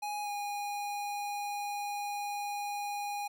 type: tone with pitch glide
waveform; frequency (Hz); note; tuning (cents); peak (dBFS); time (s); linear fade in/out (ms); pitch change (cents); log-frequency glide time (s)
square; 830.6 to 818.7; G#5 to G#5; 0 to -25; -35; 0.02-3.28; 10; -25; 0.23-0.29
effects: none